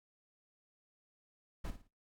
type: noise with echo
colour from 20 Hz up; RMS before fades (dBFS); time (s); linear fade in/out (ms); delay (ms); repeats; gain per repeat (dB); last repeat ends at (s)
brown; -38; 1.64-1.71; 10; 56; 3; -10; 1.878
effects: noise-tail reverb RT60 0.2 s tail -18 dB re dry + AAC 64 kbps